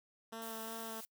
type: tone with vibrato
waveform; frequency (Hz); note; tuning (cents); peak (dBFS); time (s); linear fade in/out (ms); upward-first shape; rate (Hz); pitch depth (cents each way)
10% pulse; 224.7; A3; +37; -35; 0.32-1.01; 10; sine; 2.7; 14
type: noise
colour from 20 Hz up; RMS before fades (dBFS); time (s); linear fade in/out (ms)
blue; -49; 0.42-1.05; 0
effects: noise-tail reverb RT60 0.1 s tail -26 dB re dry